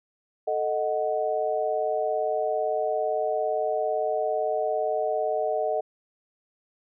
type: chord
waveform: sine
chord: D# diminished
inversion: second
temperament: equal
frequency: 440 / 622.3 / 740 Hz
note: A4 / D#5 / F#5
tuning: 0 / 0 / 0 cents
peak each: -29 / -26 / -29 dBFS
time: 0.47-5.81 s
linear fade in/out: 10 ms
effects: none